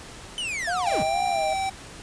45% pulse linear sweep, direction down, 3067 to 98.7 Hz, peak -27 dBFS, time 0.38-1.03 s, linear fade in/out 0 ms
sine tone with vibrato, 677 Hz, E5, 46 cents sharp, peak -25 dBFS, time 0.67-1.54 s, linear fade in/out 10 ms, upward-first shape sine, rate 2.2 Hz, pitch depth 140 cents each way
square tone with pitch glide, 788 to 774 Hz, G5 to G5, +9 to -22 cents, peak -25 dBFS, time 0.86-1.7 s, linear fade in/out 10 ms, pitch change -31 cents, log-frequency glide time 1.45-1.53 s
effects pink hiss -42 dBFS RMS until 2.02 s + resampled to 22050 Hz

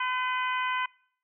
harmonic tone with a mistuned harmonic, 507 Hz, B4, 45 cents sharp, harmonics 2 / 3 / 4 / 5 / 6, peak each -29 / -33 / -35 / -37 / -39 dBFS, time 0-0.86 s, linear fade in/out 5 ms, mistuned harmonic 5, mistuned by -36 cents, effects noise-tail reverb RT60 0.6 s tail -24 dB re dry

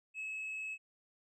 sine tone with tanh clipping, 2582 Hz, E7, 37 cents flat, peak -39 dBFS, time 0.14-0.78 s, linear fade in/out 50 ms, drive 1 dB, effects none

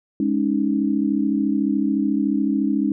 sine chord, Ab suspended fourth, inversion none, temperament equal, 207.7 / 277.2 / 311.1 Hz, Ab3 / Db4 / Eb4, 0 / 0 / 0 cents, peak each -22 / -21 / -23 dBFS, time 0.2-2.92 s, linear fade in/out 2 ms, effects none

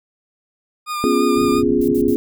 40% pulse tone with vibrato, 1214 Hz, D#6, 43 cents flat, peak -21 dBFS, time 0.86-1.63 s, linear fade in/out 50 ms, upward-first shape sine, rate 5.8 Hz, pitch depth 21 cents each way
sine chord, C# dominant seventh, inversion third, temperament equal, 246.9 / 277.2 / 349.2 / 415.3 Hz, B3 / C#4 / E#4 / G#4, 0 / 0 / 0 / 0 cents, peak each -19 dBFS, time 1.04-2.16 s, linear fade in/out 0 ms
white low-pass noise, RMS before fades -31 dBFS, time 1.34-2.15 s, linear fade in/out 50 ms, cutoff 240 Hz, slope 48 dB/octave
violet noise bursts, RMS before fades -36 dBFS, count 3, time 1.81-2.151 s, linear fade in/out 5 ms, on 73 ms, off 61 ms
effects none

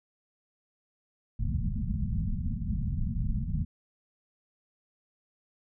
pink low-pass noise, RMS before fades -30 dBFS, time 1.39-3.65 s, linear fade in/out 10 ms, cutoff 230 Hz, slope 96 dB/octave, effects none

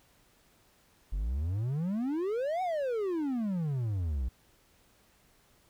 triangle exponential two-way sweep, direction up then down, 43.65 to 762 to 58.4 Hz, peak -27 dBFS, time 1.12-4.29 s, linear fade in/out 10 ms, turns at 2.62 s, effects pink hiss -65 dBFS RMS until 5.69 s

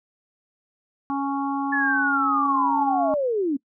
harmonic tone, 277.2 Hz, C#4, in tune, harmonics 1 / 3 / 4 / 5, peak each -25 / -28 / -30 / -42 dBFS, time 1.1-3.14 s, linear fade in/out 0 ms
sine linear sweep, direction down, 1732 to 261.6 Hz, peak -20 dBFS, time 1.72-3.57 s, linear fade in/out 10 ms
effects noise-tail reverb RT60 0.1 s tail -22 dB re dry

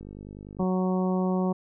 click train, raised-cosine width 3 ms, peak -29 dBFS, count 32, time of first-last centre 0.01-0.629 s, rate 50.1 Hz
harmonic tone, 185 Hz, F#3, in tune, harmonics 1 / 2 / 3 / 4 / 5 / 6, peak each -24 / -30 / -34 / -36 / -38 / -40 dBFS, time 0.59-1.53 s, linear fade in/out 10 ms
effects none

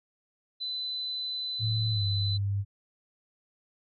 sine tone, 4014 Hz, B7, 27 cents sharp, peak -31 dBFS, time 0.6-2.38 s, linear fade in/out 20 ms
sine tone with pitch glide, 110 to 99.71 Hz, A2 to G2, 0 to +30 cents, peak -26 dBFS, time 1.59-2.65 s, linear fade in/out 50 ms, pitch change -170 cents, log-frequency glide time 1.91-2.03 s
effects none

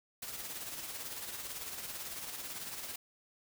white noise with tremolo, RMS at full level -41 dBFS, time 0.22-2.96 s, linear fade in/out 5 ms, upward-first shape sine, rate 18 Hz, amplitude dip 45%, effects none

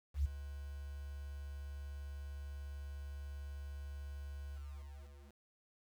sine tone with ADSR envelope, 70.7 Hz, C#2, 35 cents sharp, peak -28 dBFS, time 0.14-5.43 s, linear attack 110 ms, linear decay 10 ms, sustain -15 dB, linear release 880 ms, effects 10-bit

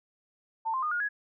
sine tone with pitch steps, 896 / 1047.2 / 1224 / 1430.6 / 1672 Hz, A5 / C6 / D#6 / F6 / G#6, +31 / +1 / -29 / +41 / +11 cents, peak -27 dBFS, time 0.65-1.09 s, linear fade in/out 20 ms, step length 88 ms, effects none

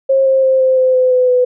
sine tone with pitch steps, 537 / 531.4 / 525.9 / 520.5 / 515.1 / 509.8 / 504.5 / 499.3 Hz, C5 / C5 / C5 / C5 / C5 / C5 / B4 / B4, +45 / +27 / +9 / -9 / -27 / -45 / +37 / +19 cents, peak -8 dBFS, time 0.09-1.45 s, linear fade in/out 10 ms, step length 170 ms, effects none

